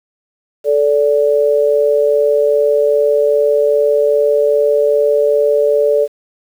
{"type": "tone pair together", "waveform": "sine", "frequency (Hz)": [437.5, 580], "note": ["A4", "D5"], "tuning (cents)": [-10, -22], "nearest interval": "perfect fourth", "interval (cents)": 488, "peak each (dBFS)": -12, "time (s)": [0.64, 6.08], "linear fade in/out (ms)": 50, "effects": ["7-bit"]}